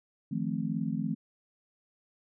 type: chord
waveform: sine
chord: F dominant seventh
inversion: third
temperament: just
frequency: 157.15 / 174.61 / 218.3 / 261.9 Hz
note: Eb3 / F3 / A3 / C4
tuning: +18 / 0 / -13 / +2 cents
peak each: -35 / -35 / -33 / -36 dBFS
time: 0.31-1.15 s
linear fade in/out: 10 ms
effects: none